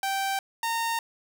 sawtooth tone pair in turn, 780 / 918.5 Hz, G5 / A#5, -9 / -26 cents, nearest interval minor third, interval 283 cents, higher second, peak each -22 dBFS, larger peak neither, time 0.03-0.39 / 0.63-0.99 s, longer neither, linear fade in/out 2 ms, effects none

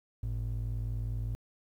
triangle ring-modulated tone, 82.41 Hz, E2, in tune, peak -26 dBFS, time 0.23-1.35 s, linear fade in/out 0 ms, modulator 30 Hz, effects tanh soft clip ceiling -22 dBFS + 11-bit

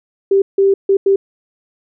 sine tone bursts at uneven times, 392 Hz, G4, in tune, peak -8 dBFS, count 4, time 0.31-0.42 / 0.58-0.74 / 0.89-0.97 / 1.06-1.16 s, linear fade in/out 5 ms, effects none

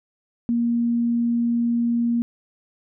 sine tone, 235.6 Hz, A#3, 19 cents sharp, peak -18 dBFS, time 0.49-2.22 s, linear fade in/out 0 ms, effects none

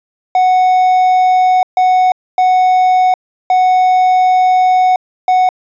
triangle tone bursts at uneven times, 739 Hz, F#5, 2 cents flat, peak -5 dBFS, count 5, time 0.35-1.63 / 1.77-2.12 / 2.38-3.14 / 3.5-4.96 / 5.28-5.49 s, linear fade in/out 2 ms, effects resampled to 16000 Hz

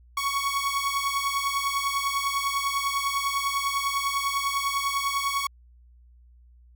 sawtooth beating tone pair, 1108.7 / 1118.7 Hz, C#6 / C#6, 0 / +15 cents, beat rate 10 Hz, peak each -24 dBFS, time 0.17-5.47 s, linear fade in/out 5 ms, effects added 60 Hz sine -51 dBFS peak until 6.75 s

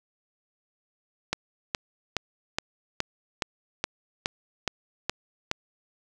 click train, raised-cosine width 0.2 ms, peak -8 dBFS, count 11, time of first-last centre 1.33-5.514 s, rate 2.39 Hz, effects none

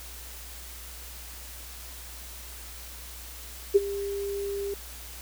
sine tone with ADSR envelope, 400 Hz, G4, 35 cents sharp, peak -12 dBFS, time 3.74-4.74 s, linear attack 19 ms, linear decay 29 ms, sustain -17 dB, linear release 3 ms, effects added 60 Hz sine -44 dBFS peak until 5.21 s + white hiss -44 dBFS RMS until 5.21 s

